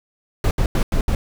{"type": "noise bursts at uneven times", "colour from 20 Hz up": "brown", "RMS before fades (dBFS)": -17, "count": 5, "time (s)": [[0.44, 0.51], [0.58, 0.66], [0.75, 0.83], [0.92, 1.01], [1.08, 1.15]], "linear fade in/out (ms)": 2, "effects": []}